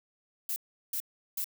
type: noise bursts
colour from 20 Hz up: violet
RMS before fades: -33 dBFS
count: 3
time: 0.49-1.443 s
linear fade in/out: 2 ms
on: 71 ms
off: 370 ms
effects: none